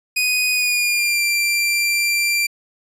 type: tone with pitch glide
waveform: sawtooth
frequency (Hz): 2489 to 2363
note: D#7 to D7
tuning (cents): 0 to +10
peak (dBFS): -13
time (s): 0.16-2.47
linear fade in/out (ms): 10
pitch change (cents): -90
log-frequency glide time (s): 0.51-1.23
effects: resampled to 32000 Hz